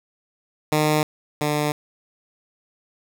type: tone pair in turn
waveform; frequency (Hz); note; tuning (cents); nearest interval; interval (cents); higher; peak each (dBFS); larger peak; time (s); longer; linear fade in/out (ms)
10% pulse; 152.6 / 149.11; D#3 / D3; -33 / +27; unison; 40; first; -9 / -12; first; 0.72-1.03 / 1.41-1.72; neither; 2
effects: none